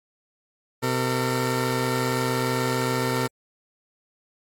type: tone pair together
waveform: 15% pulse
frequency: 127.3 / 453.6 Hz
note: C3 / A#4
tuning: -47 / -47 cents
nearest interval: octave + minor seventh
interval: 2200 cents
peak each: -18 / -20 dBFS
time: 0.82-3.28 s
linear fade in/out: 20 ms
effects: AAC 64 kbps